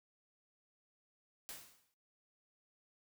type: noise with exponential decay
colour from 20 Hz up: white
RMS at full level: -45 dBFS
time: 1.49-1.94 s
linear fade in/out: 0 ms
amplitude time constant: 96 ms
effects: noise-tail reverb RT60 0.2 s tail -17 dB re dry

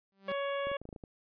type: tone with exponential growth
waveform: sawtooth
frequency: 195.2 Hz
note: G3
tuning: 7 cents flat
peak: -35 dBFS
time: 0.12-0.32 s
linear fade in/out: 0 ms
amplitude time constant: 42 ms
type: harmonic tone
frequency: 559 Hz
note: C#5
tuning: 14 cents sharp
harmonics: 1 / 2 / 3 / 4 / 5 / 6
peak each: -33 / -39 / -43 / -45 / -47 / -49 dBFS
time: 0.28-0.77 s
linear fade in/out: 5 ms
type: clicks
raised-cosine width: 2 ms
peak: -32 dBFS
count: 8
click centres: 0.67 / 0.716 / 0.816 / 0.854 / 0.89 / 0.928 / 0.962 / 1.038 s
effects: resampled to 11025 Hz

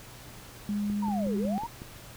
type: tone with pitch glide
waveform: sine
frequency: 205.8 to 203.8 Hz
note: G#3 to G#3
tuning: -16 to -32 cents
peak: -27 dBFS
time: 0.69-1.58 s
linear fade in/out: 0 ms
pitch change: -16 cents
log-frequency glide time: 1.09-1.19 s
type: click train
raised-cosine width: 3 ms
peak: -28 dBFS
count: 6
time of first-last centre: 0.9-1.819 s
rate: 5.44 Hz
type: linear two-way sweep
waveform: sine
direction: down then up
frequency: 970 to 366.2 to 970 Hz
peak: -32 dBFS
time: 1.02-1.67 s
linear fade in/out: 10 ms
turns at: 1.37 s
effects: added 120 Hz sine -53 dBFS peak until 2.16 s + pink hiss -48 dBFS RMS until 2.16 s

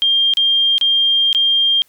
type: tone with dropouts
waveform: sine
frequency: 3200 Hz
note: G7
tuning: 35 cents sharp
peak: -11 dBFS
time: 0.02-1.82 s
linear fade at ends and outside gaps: 0 ms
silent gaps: 0.337-0.371 / 0.781-0.812 / 1.329-1.348 s
effects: white hiss -56 dBFS RMS until 1.88 s

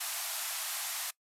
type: band-pass noise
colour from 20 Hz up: white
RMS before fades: -37 dBFS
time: 0-1.11 s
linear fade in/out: 10 ms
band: 640 to 14000 Hz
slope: 96 dB/octave
effects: noise-tail reverb RT60 0.1 s tail -21 dB re dry

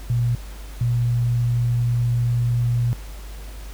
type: tone pair in turn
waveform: sine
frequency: 120 / 120 Hz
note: B2 / B2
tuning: -49 / -49 cents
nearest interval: unison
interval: 0 cents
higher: neither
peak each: -17 dBFS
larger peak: neither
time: 0.1-0.35 / 0.81-2.93 s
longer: second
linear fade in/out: 0 ms
effects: added 50 Hz sine -33 dBFS peak until 3.73 s + pink hiss -44 dBFS RMS until 3.73 s

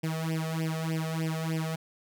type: tone with flanger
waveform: sawtooth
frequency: 160.7 Hz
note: E3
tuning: 44 cents flat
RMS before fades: -31 dBFS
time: 0.03-1.76 s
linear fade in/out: 10 ms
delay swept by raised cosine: 0.37 to 1.67 ms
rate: 3.3 Hz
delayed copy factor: +0.95
effects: none

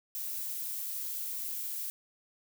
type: noise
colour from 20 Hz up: violet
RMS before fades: -37 dBFS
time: 0.15-1.9 s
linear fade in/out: 0 ms
effects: none

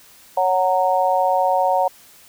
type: chord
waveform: sine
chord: F# major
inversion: second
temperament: just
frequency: 555 / 740 / 925 Hz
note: C#5 / F#5 / A#5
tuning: +2 / 0 / -14 cents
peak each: -20 / -18 / -20 dBFS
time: 0.37-1.88 s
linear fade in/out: 5 ms
effects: white hiss -48 dBFS RMS until 2.28 s

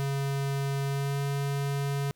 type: tone with pitch glide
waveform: square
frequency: 138.59 to 140.2 Hz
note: C#3 to C#3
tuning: 0 to +20 cents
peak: -28 dBFS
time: 0-2.11 s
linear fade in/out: 0 ms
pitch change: +20 cents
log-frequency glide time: 0.85-1.2 s
effects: pink hiss -72 dBFS RMS until 2.15 s

